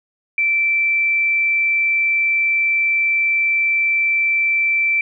sine tone, 2335 Hz, D7, 11 cents flat, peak -14 dBFS, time 0.38-5.01 s, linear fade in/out 2 ms, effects none

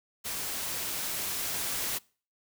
white noise with level ramp, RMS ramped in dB -35 to -32 dBFS, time 0.24-1.99 s, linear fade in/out 20 ms, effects noise-tail reverb RT60 0.4 s tail -24 dB re dry

